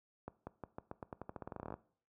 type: accelerating click train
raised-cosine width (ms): 1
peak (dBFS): -29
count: 21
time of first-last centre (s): 0.28-1.741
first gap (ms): 190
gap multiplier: 0.88
effects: noise-tail reverb RT60 0.5 s tail -19 dB re dry + high-pass 60 Hz 12 dB/octave